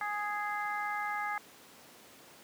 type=harmonic tone; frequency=415.3 Hz; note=G#4; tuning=in tune; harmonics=2 / 3 / 4 / 5; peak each=-36 / -38 / -39 / -40 dBFS; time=0.01-1.38 s; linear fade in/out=2 ms; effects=pink hiss -55 dBFS RMS until 2.43 s + high-pass 200 Hz 12 dB/octave